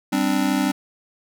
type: chord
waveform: square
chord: G suspended fourth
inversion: none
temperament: just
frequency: 196 / 261.3 / 294 Hz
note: G3 / C4 / D4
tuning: 0 / -2 / +2 cents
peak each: -25 / -23 / -23 dBFS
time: 0.12-0.72 s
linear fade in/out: 10 ms
effects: none